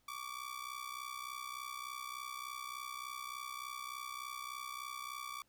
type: ring-modulated tone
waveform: sawtooth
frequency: 1154 Hz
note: D6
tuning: 31 cents flat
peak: -36 dBFS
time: 0.08-5.42 s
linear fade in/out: 2 ms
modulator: 31.7 Hz
effects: pink hiss -75 dBFS RMS until 5.48 s